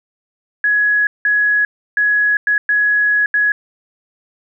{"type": "tone bursts at uneven times", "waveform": "sine", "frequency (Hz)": 1678, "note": "G#6", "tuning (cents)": 17, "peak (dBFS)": -11, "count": 6, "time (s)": [[0.64, 1.07], [1.25, 1.65], [1.97, 2.37], [2.47, 2.58], [2.69, 3.26], [3.34, 3.52]], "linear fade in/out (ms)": 2, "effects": []}